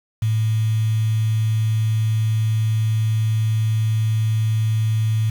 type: tone with quantisation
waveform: sine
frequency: 110 Hz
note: A2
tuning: in tune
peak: -16 dBFS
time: 0.22-5.3 s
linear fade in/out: 5 ms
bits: 6
effects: none